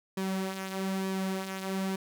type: tone with flanger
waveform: sawtooth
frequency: 191 Hz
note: G3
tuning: 45 cents flat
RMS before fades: -33 dBFS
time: 0.17-1.96 s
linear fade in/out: 5 ms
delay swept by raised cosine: 1.4 to 5.5 ms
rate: 1.1 Hz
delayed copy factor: -0.5
effects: none